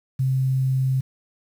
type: tone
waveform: sine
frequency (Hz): 131.7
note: C3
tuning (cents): +12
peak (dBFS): -18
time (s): 0.19-1.01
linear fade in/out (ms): 10
effects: 8-bit